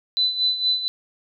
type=tone with tremolo; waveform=sine; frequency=4004 Hz; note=B7; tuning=23 cents sharp; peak=-16 dBFS; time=0.17-0.88 s; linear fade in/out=0 ms; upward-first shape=sine; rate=4.3 Hz; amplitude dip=70%; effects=none